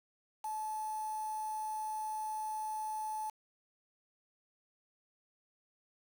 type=tone with quantisation; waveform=sine; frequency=864 Hz; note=A5; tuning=32 cents flat; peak=-36 dBFS; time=0.44-3.3 s; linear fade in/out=5 ms; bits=8; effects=none